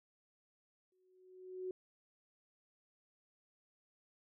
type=tone with exponential growth; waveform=sine; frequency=370 Hz; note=F#4; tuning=in tune; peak=-37 dBFS; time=0.92-1.71 s; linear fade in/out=2 ms; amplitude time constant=170 ms; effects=none